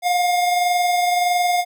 square tone pair together, 710 / 731.6 Hz, F5 / F#5, +28 / -20 cents, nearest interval minor second, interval 52 cents, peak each -17 / -28 dBFS, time 0.02-1.65 s, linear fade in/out 50 ms, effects none

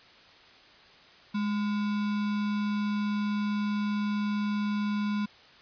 sine tone with sample-and-hold, 207.7 Hz, G#3, in tune, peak -26 dBFS, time 1.34-5.26 s, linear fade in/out 10 ms, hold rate 1225 Hz, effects white hiss -54 dBFS RMS until 5.61 s + resampled to 11025 Hz

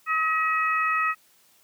harmonic tone, 637 Hz, D#5, 41 cents sharp, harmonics 2 / 3 / 4, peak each -23 / -27 / -29 dBFS, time 0.06-1.15 s, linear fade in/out 50 ms, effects white hiss -60 dBFS RMS until 1.63 s + high-pass 80 Hz 12 dB/octave

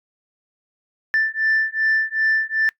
sine beating tone pair, 1767 / 1769.6 Hz, A6 / A6, +7 / +9 cents, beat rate 2.6 Hz, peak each -19 / -19 dBFS, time 1.14-2.69 s, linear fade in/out 0 ms, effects noise-tail reverb RT60 0.1 s tail -24 dB re dry + tanh soft clip ceiling -12 dBFS

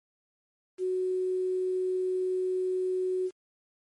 sine tone with quantisation, 370 Hz, F#4, in tune, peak -26 dBFS, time 0.78-3.31 s, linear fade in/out 50 ms, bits 9, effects MP3 48 kbps

